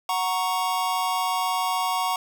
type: chord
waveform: square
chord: F# major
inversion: none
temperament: equal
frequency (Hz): 740 / 932.3 / 1108.7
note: F#5 / A#5 / C#6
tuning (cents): 0 / 0 / 0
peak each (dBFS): -28 / -28 / -28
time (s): 0.09-2.16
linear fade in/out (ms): 2
effects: none